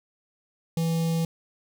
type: tone with notch filter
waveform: square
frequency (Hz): 164.81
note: E3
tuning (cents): 0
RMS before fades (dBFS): -25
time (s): 0.77-1.25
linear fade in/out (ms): 2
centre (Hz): 1500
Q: 0.57
effects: none